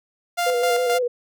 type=tone with tremolo; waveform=sawtooth; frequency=698.5 Hz; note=F5; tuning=in tune; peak=-16 dBFS; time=0.37-0.99 s; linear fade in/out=20 ms; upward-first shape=square; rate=3.8 Hz; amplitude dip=50%
type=tone with vibrato; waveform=sine; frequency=493.9 Hz; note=B4; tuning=in tune; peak=-19 dBFS; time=0.46-1.08 s; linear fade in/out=10 ms; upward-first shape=square; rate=6.2 Hz; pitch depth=35 cents each way
effects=none